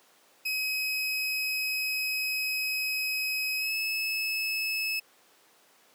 30% pulse tone with pitch glide, 2542 to 2597 Hz, D#7 to E7, +36 to -26 cents, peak -25 dBFS, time 0.45-5 s, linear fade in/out 10 ms, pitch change +38 cents, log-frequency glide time 3.57-3.74 s, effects pink hiss -60 dBFS RMS until 5.94 s + high-pass 400 Hz 12 dB/octave

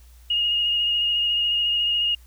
sine tone with vibrato, 2858 Hz, F7, 39 cents sharp, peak -19 dBFS, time 0.3-2.15 s, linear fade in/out 5 ms, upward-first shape triangle, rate 14 Hz, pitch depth 22 cents each way, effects added 60 Hz sine -46 dBFS peak until 2.26 s + white hiss -58 dBFS RMS until 2.26 s

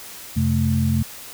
sine tone cluster, 89.1 / 131.5 / 218.7 Hz, F2 / C3 / A3, +35 / +9 / -10 cents, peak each -21 dBFS, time 0.36-1.03 s, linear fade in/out 10 ms, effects white hiss -38 dBFS RMS until 1.33 s

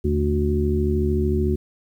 harmonic tone with a mistuned harmonic, 73.42 Hz, D2, in tune, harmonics 1 / 2 / 3 / 4 / 5, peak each -21 / -29 / -25 / -33 / -23 dBFS, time 0.04-1.56 s, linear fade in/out 10 ms, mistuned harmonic 1, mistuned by +110 cents, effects 9-bit

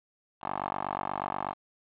10% pulse tone with band-pass filter, 48.26 Hz, G1, 26 cents flat, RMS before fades -34 dBFS, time 0.41-1.55 s, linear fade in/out 50 ms, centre 940 Hz, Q 6.3, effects resampled to 8000 Hz + 9-bit

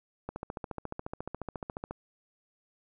click train, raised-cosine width 1 ms, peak -22 dBFS, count 24, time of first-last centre 0.29-1.91 s, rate 14.2 Hz, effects none

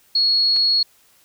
sine tone, 4332 Hz, C#8, 41 cents flat, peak -14 dBFS, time 0.15-0.83 s, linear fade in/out 5 ms
clicks, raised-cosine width 0.2 ms, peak -20 dBFS, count 2, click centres 0.562 / 0.568 s
effects white hiss -56 dBFS RMS until 1.24 s

